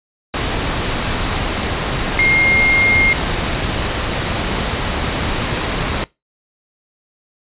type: tone in noise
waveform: sine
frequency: 2127 Hz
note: C7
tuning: 28 cents sharp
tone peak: -11 dBFS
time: 2.19-3.13 s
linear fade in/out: 0 ms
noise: pink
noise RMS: -19 dBFS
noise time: 0.34-6.04 s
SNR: +5 dB
effects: noise-tail reverb RT60 0.2 s tail -21 dB re dry + resampled to 8000 Hz